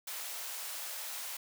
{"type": "high-pass noise", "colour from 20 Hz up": "white", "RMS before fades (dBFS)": -41, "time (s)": [0.07, 1.37], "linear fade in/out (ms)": 5, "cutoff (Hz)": 540, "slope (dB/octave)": 24, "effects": []}